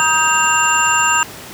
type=tone cluster; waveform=sine; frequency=946 / 1257 / 1582 / 2771 / 7210 Hz; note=A#5 / D#6 / G6 / F7 / A8; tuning=+25 / +17 / +15 / -14 / +41 cents; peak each=-18 dBFS; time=0-1.23 s; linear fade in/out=0 ms; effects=pink hiss -33 dBFS RMS until 1.53 s + high-pass 100 Hz 12 dB/octave